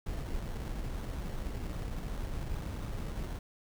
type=noise with sample-and-hold; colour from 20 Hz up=brown; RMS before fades=-37 dBFS; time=0.06-3.39 s; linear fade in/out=5 ms; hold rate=2450 Hz; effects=none